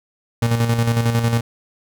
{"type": "tone with tremolo", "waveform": "35% pulse", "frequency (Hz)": 116.54, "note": "A#2", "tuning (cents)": 0, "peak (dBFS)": -12, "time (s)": [0.42, 1.41], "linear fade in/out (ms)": 5, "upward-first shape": "square", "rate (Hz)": 11, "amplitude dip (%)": 50, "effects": []}